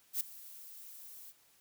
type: noise with ADSR envelope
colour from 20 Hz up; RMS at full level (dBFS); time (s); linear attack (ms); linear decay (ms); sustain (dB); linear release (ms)
violet; -31; 0.13-1.33; 77; 3; -20; 36
effects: white hiss -67 dBFS RMS until 1.6 s